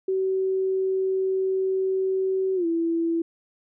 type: tone with pitch glide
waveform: sine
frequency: 380 to 332.7 Hz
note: F#4 to E4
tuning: +46 to +16 cents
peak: -21 dBFS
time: 0.08-3.22 s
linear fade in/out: 5 ms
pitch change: -230 cents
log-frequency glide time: 2.55-2.66 s
effects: none